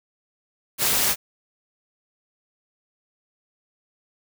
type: noise with amplitude modulation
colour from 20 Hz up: white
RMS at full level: -18 dBFS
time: 0.78-1.16 s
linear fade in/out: 50 ms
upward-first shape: sine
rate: 213 Hz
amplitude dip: 65%
effects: none